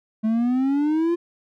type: exponential sweep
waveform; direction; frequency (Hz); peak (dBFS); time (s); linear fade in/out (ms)
triangle; up; 215.3 to 349.2; -16; 0.23-1.16; 20
effects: none